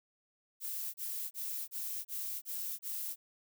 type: noise bursts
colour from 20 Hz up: violet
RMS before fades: -39 dBFS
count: 7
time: 0.6-3.16 s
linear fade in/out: 50 ms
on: 340 ms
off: 30 ms
effects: none